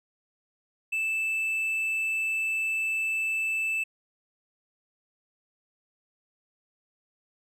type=tone; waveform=triangle; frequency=2637 Hz; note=E7; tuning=in tune; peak=-24 dBFS; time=0.92-3.84 s; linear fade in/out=10 ms; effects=none